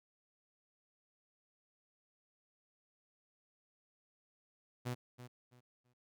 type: tone with echo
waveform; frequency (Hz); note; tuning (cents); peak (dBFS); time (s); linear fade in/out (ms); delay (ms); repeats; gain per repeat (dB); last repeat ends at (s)
sawtooth; 123.47; B2; 0; -33; 4.85-4.95; 20; 330; 3; -12; 5.94
effects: none